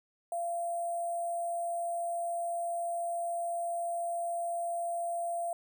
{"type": "tone with sample-and-hold", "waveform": "sine", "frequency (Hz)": 687, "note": "F5", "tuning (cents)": -29, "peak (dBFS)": -31, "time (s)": [0.32, 5.53], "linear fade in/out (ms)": 2, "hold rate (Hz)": 8820, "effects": []}